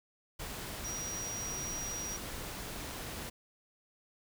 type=tone in noise; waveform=sine; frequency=5750 Hz; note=F8; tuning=50 cents sharp; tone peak=-38 dBFS; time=0.84-2.17 s; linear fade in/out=10 ms; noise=pink; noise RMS=-42 dBFS; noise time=0.39-3.3 s; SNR=+1 dB; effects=none